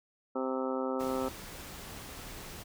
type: harmonic tone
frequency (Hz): 130.81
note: C3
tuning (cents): 0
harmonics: 2 / 3 / 4 / 5 / 6 / 7 / 8 / 9 / 10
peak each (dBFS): -35 / -37 / -35 / -46 / -43 / -43 / -50 / -46 / -41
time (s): 0.35-1.29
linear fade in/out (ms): 10
type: noise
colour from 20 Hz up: pink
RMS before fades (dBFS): -45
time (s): 0.99-2.64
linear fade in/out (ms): 20
effects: none